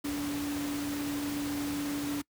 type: tone in noise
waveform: sine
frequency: 288.6 Hz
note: D4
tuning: 30 cents flat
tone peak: -31 dBFS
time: 0.04-2.22 s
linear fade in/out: 10 ms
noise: pink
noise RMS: -39 dBFS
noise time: 0.04-2.22 s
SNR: +5 dB
effects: noise-tail reverb RT60 0.1 s tail -24 dB re dry + high-pass 80 Hz 12 dB/octave